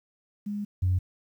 sine tone pair in turn, 205.7 / 91.63 Hz, G#3 / F#2, -16 / -16 cents, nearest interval octave + major second, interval 1400 cents, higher first, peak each -29 / -20 dBFS, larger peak second, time 0.46-0.65 / 0.82-0.99 s, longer first, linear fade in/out 10 ms, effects tanh soft clip ceiling -17 dBFS + 10-bit

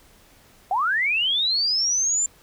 sine linear sweep, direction up, 709 to 7300 Hz, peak -19 dBFS, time 0.71-2.26 s, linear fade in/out 2 ms, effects pink hiss -54 dBFS RMS until 2.42 s

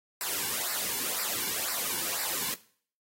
white noise with flanger, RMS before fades -32 dBFS, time 0.21-2.54 s, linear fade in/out 0 ms, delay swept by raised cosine 0.3 to 1.6 ms, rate 2 Hz, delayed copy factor -0.8, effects noise-tail reverb RT60 0.5 s tail -18 dB re dry + AAC 48 kbps

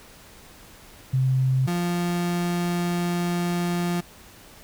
sine / 35% pulse tone pair in turn, 130.81 / 174.61 Hz, C3 / F3, 0 / 0 cents, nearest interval perfect fourth, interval 500 cents, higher second, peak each -18 / -21 dBFS, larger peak first, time 1.13-1.67 / 1.67-4.01 s, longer second, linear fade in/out 10 ms, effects pink hiss -48 dBFS RMS until 4.63 s

